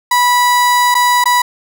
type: tone with dropouts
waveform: 35% pulse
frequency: 980 Hz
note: B5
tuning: 14 cents flat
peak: -7 dBFS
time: 0.11-1.42 s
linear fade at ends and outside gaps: 5 ms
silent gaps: 0.944-0.95 / 1.241-1.256 s
effects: none